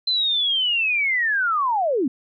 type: linear sweep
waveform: sine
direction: down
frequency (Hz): 4100 to 233.1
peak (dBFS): -18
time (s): 0.07-2.08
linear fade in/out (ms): 5
effects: none